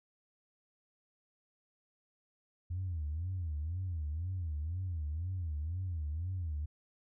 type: tone with vibrato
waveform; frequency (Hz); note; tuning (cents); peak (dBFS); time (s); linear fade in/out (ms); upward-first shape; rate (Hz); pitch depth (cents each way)
sine; 83.4; E2; +21; -33; 2.7-6.66; 10; sine; 2; 210
effects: tanh soft clip ceiling -30 dBFS